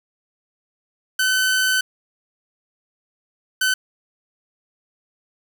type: tone bursts at uneven times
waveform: sawtooth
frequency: 1519 Hz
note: F#6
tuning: 45 cents sharp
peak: -13 dBFS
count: 2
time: 1.19-1.81 / 3.61-3.74 s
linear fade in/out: 5 ms
effects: 7-bit